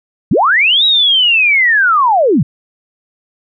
sine linear two-way sweep, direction up then down, 111.4 to 3874 to 111.4 Hz, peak -7 dBFS, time 0.31-2.43 s, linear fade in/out 5 ms, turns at 0.85 s, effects none

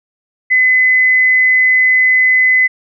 sine tone, 2025 Hz, B6, 43 cents sharp, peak -7 dBFS, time 0.5-2.68 s, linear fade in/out 20 ms, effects none

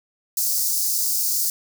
white high-pass noise, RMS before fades -22 dBFS, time 0.37-1.5 s, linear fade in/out 2 ms, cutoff 4700 Hz, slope 48 dB/octave, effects none

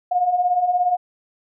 sine beating tone pair, 704 / 721 Hz, F5 / F#5, +14 / -45 cents, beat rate 17 Hz, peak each -23 / -17 dBFS, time 0.11-0.97 s, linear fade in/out 10 ms, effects none

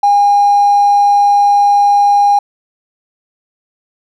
triangle tone with hard clipping, 813 Hz, G#5, 37 cents flat, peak -6 dBFS, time 0.03-2.39 s, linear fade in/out 5 ms, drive 3 dB, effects none

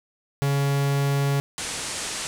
45% pulse tone, 140.1 Hz, C#3, 19 cents sharp, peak -20 dBFS, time 0.42-1.4 s, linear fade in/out 0 ms
white low-pass noise, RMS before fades -31 dBFS, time 1.58-2.27 s, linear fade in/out 0 ms, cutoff 9600 Hz, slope 48 dB/octave
effects none

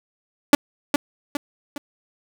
sawtooth tone with echo, 288 Hz, D4, 34 cents flat, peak -4 dBFS, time 0.53-0.55 s, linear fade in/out 2 ms, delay 410 ms, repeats 3, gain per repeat -7 dB, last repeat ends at 1.78 s, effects none

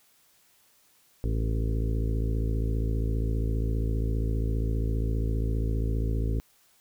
harmonic tone with a mistuned harmonic, 55 Hz, A1, in tune, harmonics 1 / 2 / 3 / 4 / 5 / 6 / 7 / 8 / 9, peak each -26 / -30 / -40 / -40 / -38 / -45 / -41 / -42 / -48 dBFS, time 1.24-6.4 s, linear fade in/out 0 ms, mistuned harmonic 8, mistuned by +28 cents, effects white hiss -63 dBFS RMS until 6.8 s

